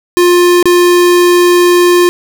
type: tone with dropouts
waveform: square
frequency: 352.9 Hz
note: F4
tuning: 18 cents sharp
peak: -5 dBFS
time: 0.17-2.09 s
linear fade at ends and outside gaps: 0 ms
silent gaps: 0.627-0.656 s
effects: none